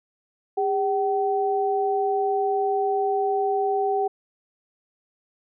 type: tone pair together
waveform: sine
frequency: 403.8 / 764.5 Hz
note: G#4 / G5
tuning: -49 / -44 cents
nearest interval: major seventh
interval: 1105 cents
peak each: -23 dBFS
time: 0.57-4.08 s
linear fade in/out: 10 ms
effects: none